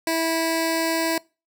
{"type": "tone with notch filter", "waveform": "10% pulse", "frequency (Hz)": 327.2, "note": "E4", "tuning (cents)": -13, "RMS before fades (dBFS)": -23, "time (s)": [0.07, 1.18], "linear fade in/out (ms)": 2, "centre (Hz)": 1300, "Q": 1.6, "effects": ["noise-tail reverb RT60 0.3 s tail -24 dB re dry"]}